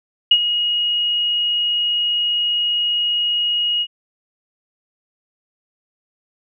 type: tone with ADSR envelope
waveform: sine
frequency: 2885 Hz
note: F#7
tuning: 44 cents flat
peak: -6 dBFS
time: 0.31-3.87 s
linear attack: 5 ms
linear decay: 60 ms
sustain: -10 dB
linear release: 57 ms
effects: none